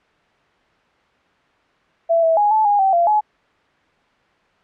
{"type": "tone with pitch steps", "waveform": "sine", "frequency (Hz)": [667, 653, 829, 869, 820, 772, 687, 847], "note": ["E5", "E5", "G#5", "A5", "G#5", "G5", "F5", "G#5"], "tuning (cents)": [20, -17, -3, -22, -22, -27, -29, 34], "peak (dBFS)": -12, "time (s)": [2.09, 3.21], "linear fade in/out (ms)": 20, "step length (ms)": 140, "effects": ["white hiss -57 dBFS RMS until 4.63 s", "low-pass 2000 Hz 12 dB/octave"]}